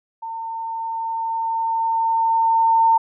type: tone with level ramp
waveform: sine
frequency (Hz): 906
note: A#5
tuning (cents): -50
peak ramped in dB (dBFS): -27 to -11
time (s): 0.22-2.98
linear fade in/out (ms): 10
effects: none